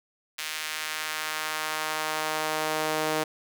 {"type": "tone with high-pass filter sweep", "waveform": "sawtooth", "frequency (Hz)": 155.56, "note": "D#3", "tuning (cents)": 0, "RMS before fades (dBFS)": -30, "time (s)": [0.38, 3.24], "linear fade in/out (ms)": 10, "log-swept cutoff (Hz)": [2300, 450], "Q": 0.98, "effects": []}